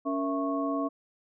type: tone cluster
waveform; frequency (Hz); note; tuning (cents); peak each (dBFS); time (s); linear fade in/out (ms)
sine; 280.3 / 465.9 / 663 / 1101; C#4 / A#4 / E5 / C#6; +19 / -1 / +10 / -12; -29 / -38 / -33 / -34; 0.05-0.89; 20
effects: none